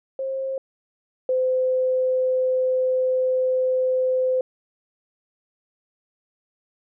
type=tone pair in turn; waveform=sine; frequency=533 / 513.5 Hz; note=C5 / C5; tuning=+32 / -33 cents; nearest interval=minor second; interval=65 cents; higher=first; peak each=-24 / -18 dBFS; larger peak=second; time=0.19-0.58 / 1.29-4.41 s; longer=second; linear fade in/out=2 ms; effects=none